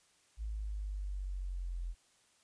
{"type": "exponential sweep", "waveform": "sine", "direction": "down", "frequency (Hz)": [54.4, 42.49], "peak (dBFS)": -36, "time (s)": [0.37, 1.95], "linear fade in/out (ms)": 50, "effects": ["white hiss -69 dBFS RMS until 2.43 s", "resampled to 22050 Hz"]}